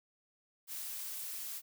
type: noise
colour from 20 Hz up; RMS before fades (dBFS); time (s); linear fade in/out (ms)
blue; -42; 0.67-1.62; 50
effects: none